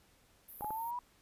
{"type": "high-pass noise", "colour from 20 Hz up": "pink", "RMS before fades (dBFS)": -48, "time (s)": [0.48, 0.91], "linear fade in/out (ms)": 10, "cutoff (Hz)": 11000, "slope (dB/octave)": 96}
{"type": "clicks", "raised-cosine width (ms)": 1, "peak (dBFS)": -29, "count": 3, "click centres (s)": [0.609, 0.645, 0.706]}
{"type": "exponential sweep", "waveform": "sine", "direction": "up", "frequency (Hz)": [829, 987.8], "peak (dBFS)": -36, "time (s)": [0.62, 0.99], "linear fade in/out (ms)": 2}
{"effects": ["pink hiss -67 dBFS RMS until 1.21 s", "resampled to 32000 Hz"]}